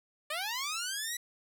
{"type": "linear sweep", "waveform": "10% pulse", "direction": "up", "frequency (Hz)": [582, 1974], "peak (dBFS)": -25, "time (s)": [0.3, 1.17], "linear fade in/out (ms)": 5, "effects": []}